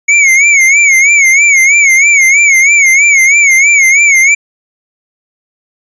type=tone with vibrato; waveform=square; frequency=2217 Hz; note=C#7; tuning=in tune; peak=-4 dBFS; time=0.08-4.35 s; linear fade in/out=10 ms; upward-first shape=sine; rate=3.1 Hz; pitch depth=110 cents each way; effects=resampled to 22050 Hz